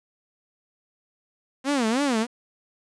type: tone with vibrato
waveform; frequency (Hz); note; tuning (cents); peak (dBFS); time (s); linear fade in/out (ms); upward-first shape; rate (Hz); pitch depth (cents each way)
sawtooth; 251.7; B3; +33; -17; 1.64-2.27; 50; sine; 3.2; 250
effects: resampled to 22050 Hz + 8-bit